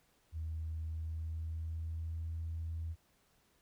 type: tone with pitch glide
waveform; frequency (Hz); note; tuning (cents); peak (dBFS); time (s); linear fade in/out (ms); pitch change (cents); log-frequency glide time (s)
sine; 79.9 to 81.81; D#2 to E2; +47 to -13; -36; 0.32-2.96; 50; +40; 0.84-2.33
effects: tanh soft clip ceiling -32 dBFS + pink hiss -72 dBFS RMS until 3.61 s